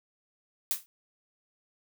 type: noise with exponential decay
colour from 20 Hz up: blue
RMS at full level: -25 dBFS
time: 0.71-0.86 s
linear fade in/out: 0 ms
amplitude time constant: 31 ms
effects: none